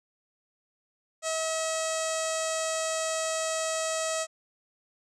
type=tone with low-pass filter; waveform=sawtooth; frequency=642 Hz; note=E5; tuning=46 cents flat; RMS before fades=-30 dBFS; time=1.22-4.27 s; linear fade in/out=50 ms; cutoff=7600 Hz; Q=5; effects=none